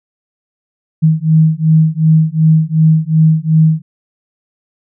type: beating tone pair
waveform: sine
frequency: 157.2 / 159.9 Hz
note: D#3 / D#3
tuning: +18 / +48 cents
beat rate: 2.7 Hz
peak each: -10 dBFS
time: 1.02-3.82 s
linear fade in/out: 20 ms
effects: none